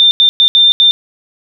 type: tone bursts at uneven times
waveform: sine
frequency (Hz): 3592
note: A7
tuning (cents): +35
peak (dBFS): -4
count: 5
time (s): 0-0.11 / 0.2-0.29 / 0.4-0.48 / 0.55-0.72 / 0.8-0.91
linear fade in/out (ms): 0
effects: none